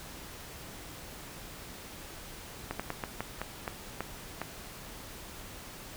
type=slowing click train; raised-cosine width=0.5 ms; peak=-18 dBFS; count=9; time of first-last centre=2.71-4.416 s; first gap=86 ms; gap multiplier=1.25; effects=pink hiss -46 dBFS RMS until 5.96 s